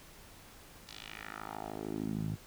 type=tone with band-pass filter sweep; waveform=10% pulse; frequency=53.2 Hz; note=G#1; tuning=42 cents sharp; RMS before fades=-40 dBFS; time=0.87-2.36 s; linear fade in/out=10 ms; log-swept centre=4700 to 120 Hz; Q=2.2; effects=pink hiss -55 dBFS RMS until 2.46 s